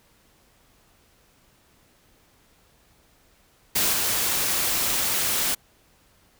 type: noise with level steps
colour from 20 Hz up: white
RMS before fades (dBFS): -22 / -24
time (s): 3.75-5.55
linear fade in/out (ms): 10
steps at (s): 3.93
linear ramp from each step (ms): 2
effects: pink hiss -60 dBFS RMS until 6.39 s